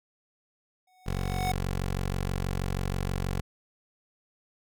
square tone with exponential growth, 740 Hz, F#5, in tune, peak -26 dBFS, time 0.87-1.52 s, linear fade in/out 5 ms, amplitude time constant 140 ms
15% pulse tone, 46.25 Hz, F#1, in tune, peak -22 dBFS, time 1.06-3.41 s, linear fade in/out 10 ms
effects none

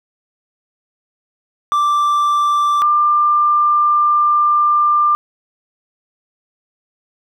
triangle / sine tone pair in turn, 1174.7 / 1191.8 Hz, D6 / D6, 0 / +25 cents, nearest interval unison, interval 25 cents, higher second, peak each -10 / -10 dBFS, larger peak neither, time 1.72-2.82 / 2.82-5.15 s, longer second, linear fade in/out 0 ms, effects none

